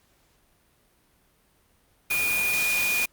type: tone in noise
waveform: sine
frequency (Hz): 2445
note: D#7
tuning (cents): -31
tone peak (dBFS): -23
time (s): 2.1-3.06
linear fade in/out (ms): 10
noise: white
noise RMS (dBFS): -29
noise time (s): 2.1-3.06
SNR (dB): +3
effects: pink hiss -64 dBFS RMS until 3.12 s + Opus 48 kbps